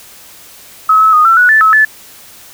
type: tone with pitch steps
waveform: sine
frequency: 1283 / 1297 / 1237 / 1343 / 1469 / 1754 / 1293 / 1739 Hz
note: E6 / E6 / D#6 / E6 / F#6 / A6 / E6 / A6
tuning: -47 / -28 / -10 / +32 / -13 / -6 / -34 / -21 cents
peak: -4 dBFS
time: 0.89-1.85 s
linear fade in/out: 5 ms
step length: 120 ms
effects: white hiss -37 dBFS RMS until 2.53 s